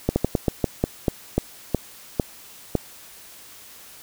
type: slowing click train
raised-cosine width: 2 ms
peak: -5 dBFS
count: 12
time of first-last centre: 0.09-2.753 s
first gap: 70 ms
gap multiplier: 1.23
effects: white hiss -45 dBFS RMS until 4.02 s